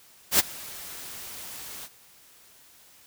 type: noise with ADSR envelope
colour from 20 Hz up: white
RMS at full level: -17 dBFS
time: 0.31-1.89 s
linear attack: 81 ms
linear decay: 23 ms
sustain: -23 dB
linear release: 46 ms
effects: white hiss -55 dBFS RMS until 3.06 s